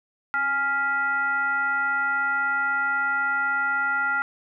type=tone with frequency modulation; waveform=sine; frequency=1396.9 Hz; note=F6; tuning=in tune; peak=-21 dBFS; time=0.34-4.22 s; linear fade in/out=0 ms; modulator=566 Hz; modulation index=0.68; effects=none